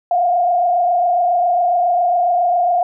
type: tone with frequency modulation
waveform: sine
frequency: 706 Hz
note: F5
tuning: 19 cents sharp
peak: -12 dBFS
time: 0.11-2.83 s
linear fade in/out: 2 ms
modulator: 27.3 Hz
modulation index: 0.97
effects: none